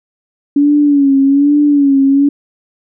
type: tone with vibrato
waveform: sine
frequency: 282.8 Hz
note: C#4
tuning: 35 cents sharp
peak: -6 dBFS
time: 0.56-2.29 s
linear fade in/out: 5 ms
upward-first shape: sine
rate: 1.2 Hz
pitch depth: 67 cents each way
effects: none